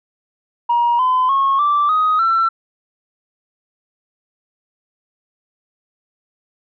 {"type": "tone with pitch steps", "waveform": "sine", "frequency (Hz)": [950, 1018.2, 1091.3, 1169.6, 1253.5, 1343.5], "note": ["A#5", "C6", "C#6", "D6", "D#6", "E6"], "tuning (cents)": [33, -47, -27, -7, 12, 33], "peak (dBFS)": -11, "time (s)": [0.69, 2.49], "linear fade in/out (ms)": 10, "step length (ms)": 300, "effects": ["tanh soft clip ceiling -9 dBFS"]}